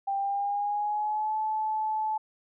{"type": "tone with pitch glide", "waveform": "sine", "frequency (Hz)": [790, 866.5], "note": ["G5", "A5"], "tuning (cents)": [13, -27], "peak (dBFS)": -26, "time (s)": [0.07, 2.18], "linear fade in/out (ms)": 10, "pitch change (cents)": 160, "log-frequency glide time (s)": [0.17, 1.36], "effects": []}